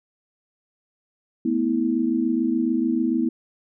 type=chord; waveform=sine; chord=A suspended second; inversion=none; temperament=equal with one note detuned; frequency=220 / 246.9 / 324.2 Hz; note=A3 / B3 / E4; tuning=0 / 0 / -29 cents; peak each=-27 / -22 / -23 dBFS; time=1.45-3.29 s; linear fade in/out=5 ms; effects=none